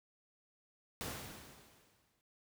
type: noise with exponential decay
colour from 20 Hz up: pink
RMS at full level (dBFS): -40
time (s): 1.01-2.21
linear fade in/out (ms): 0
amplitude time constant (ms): 260
effects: high-pass 60 Hz 12 dB/octave